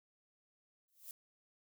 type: noise with exponential growth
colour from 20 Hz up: violet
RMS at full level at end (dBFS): -45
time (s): 0.88-1.11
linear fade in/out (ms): 1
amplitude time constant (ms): 49
effects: none